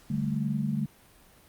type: chord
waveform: sine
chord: D suspended fourth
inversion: none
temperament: equal with one note detuned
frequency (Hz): 146.83 / 196 / 217.9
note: D3 / G3 / A3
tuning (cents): 0 / 0 / -17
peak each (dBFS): -30 / -32 / -30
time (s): 0.1-0.86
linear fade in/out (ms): 5
effects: pink hiss -57 dBFS RMS until 1.48 s + Opus 48 kbps